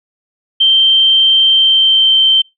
sine tone with pitch glide, 3135 to 3117 Hz, G7 to G7, -1 to -11 cents, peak -6 dBFS, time 0.6-2.42 s, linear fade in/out 10 ms, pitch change -10 cents, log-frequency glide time 1.5-2.18 s, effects noise-tail reverb RT60 0.2 s tail -26 dB re dry

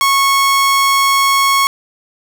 sawtooth tone, 1100 Hz, C#6, 14 cents flat, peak -6 dBFS, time 0.01-1.67 s, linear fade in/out 0 ms, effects none

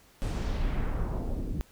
brown noise with low-pass filter sweep, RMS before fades -30 dBFS, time 0.22-1.61 s, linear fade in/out 0 ms, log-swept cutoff 11000 to 260 Hz, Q 1.2, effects pink hiss -59 dBFS RMS until 1.71 s

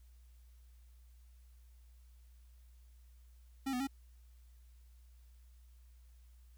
square tone with pitch steps, 269.6 / 248.8 / 272.8 Hz, C#4 / B3 / C#4, -48 / +13 / -28 cents, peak -35 dBFS, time 3.66-3.873 s, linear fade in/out 10 ms, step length 71 ms, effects added 60 Hz sine -57 dBFS peak until 6.57 s + white hiss -75 dBFS RMS until 6.57 s

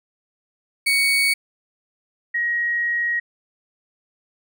35% pulse / sine tone pair in turn, 2233 / 1892.4 Hz, C#7 / A#6, +12 / +26 cents, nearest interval minor third, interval 286 cents, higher first, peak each -14 / -19 dBFS, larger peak first, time 0.86-1.34 / 2.34-3.2 s, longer second, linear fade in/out 10 ms, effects none

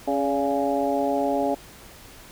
harmonic tone with a mistuned harmonic, 138.59 Hz, C#3, in tune, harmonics 2 / 3 / 4 / 5 / 6, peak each -26 / -29 / -26 / -27 / -29 dBFS, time 0.07-1.55 s, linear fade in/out 10 ms, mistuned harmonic 4, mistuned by +58 cents, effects pink hiss -46 dBFS RMS until 2.31 s

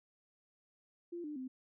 sine tone with pitch steps, 345.3 / 298.9 / 258.7 Hz, F4 / D4 / C4, -20 / +31 / -19 cents, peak -40 dBFS, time 1.12-1.48 s, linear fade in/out 10 ms, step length 120 ms, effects none

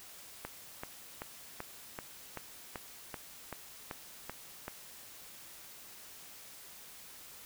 click train, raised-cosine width 0.5 ms, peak -24 dBFS, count 12, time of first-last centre 0.45-4.681 s, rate 2.6 Hz, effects white hiss -52 dBFS RMS until 7.45 s

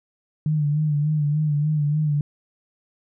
sine tone with vibrato, 150 Hz, D3, 37 cents sharp, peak -18 dBFS, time 0.46-2.21 s, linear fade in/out 2 ms, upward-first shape sine, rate 3.4 Hz, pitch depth 53 cents each way, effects none

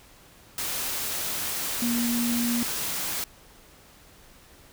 sine tone in noise, 237.3 Hz, A#3, 31 cents sharp, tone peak -24 dBFS, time 1.82-2.63 s, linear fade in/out 2 ms, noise white, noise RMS -30 dBFS, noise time 0.58-3.24 s, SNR +3 dB, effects pink hiss -53 dBFS RMS until 4.72 s

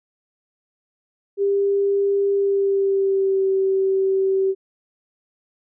sine tone with pitch glide, 398.6 to 384.8 Hz, G4 to G4, +29 to -32 cents, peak -16 dBFS, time 1.37-4.55 s, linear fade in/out 50 ms, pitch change -61 cents, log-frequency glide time 2.33-3.47 s, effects none

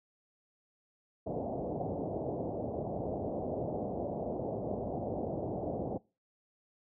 white low-pass noise, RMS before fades -36 dBFS, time 1.26-5.98 s, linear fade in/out 10 ms, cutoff 720 Hz, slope 48 dB/octave, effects noise-tail reverb RT60 0.3 s tail -23 dB re dry + high-pass 80 Hz 12 dB/octave

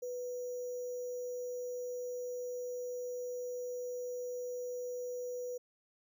sine tone with sample-and-hold, 493.9 Hz, B4, in tune, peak -37 dBFS, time 0.02-5.58 s, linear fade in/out 10 ms, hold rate 6300 Hz, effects none

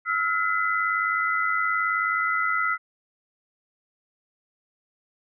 sine tone cluster, 1307 / 1406 / 2017 Hz, E6 / F6 / B6, -15 / +11 / +36 cents, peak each -26 dBFS, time 0.05-2.78 s, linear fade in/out 50 ms, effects none

